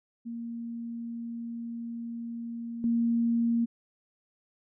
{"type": "tone with level steps", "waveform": "sine", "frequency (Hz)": 233.1, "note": "A#3", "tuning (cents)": 0, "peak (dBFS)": [-34, -23], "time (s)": [0.25, 3.66], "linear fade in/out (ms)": 20, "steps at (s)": 2.84, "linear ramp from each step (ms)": 2, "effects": []}